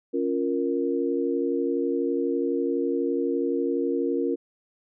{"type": "chord", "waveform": "sine", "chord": "Bb minor", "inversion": "first", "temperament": "equal", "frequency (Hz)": [277.2, 349.2, 466.2], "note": ["Db4", "F4", "Bb4"], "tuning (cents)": [0, 0, 0], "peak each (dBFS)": [-27, -27, -27], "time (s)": [0.13, 4.36], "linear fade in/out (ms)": 20, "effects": []}